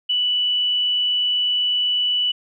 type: tone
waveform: sine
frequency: 2964 Hz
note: F#7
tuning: 2 cents sharp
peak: -17 dBFS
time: 0.09-2.32 s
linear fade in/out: 10 ms
effects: none